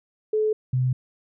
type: tone pair in turn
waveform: sine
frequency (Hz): 430.7 / 127.73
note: A4 / C3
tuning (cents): -37 / -41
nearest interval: octave + major sixth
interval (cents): 2104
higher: first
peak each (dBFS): -19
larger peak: neither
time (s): 0.33-0.53 / 0.73-0.93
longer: neither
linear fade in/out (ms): 5
effects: none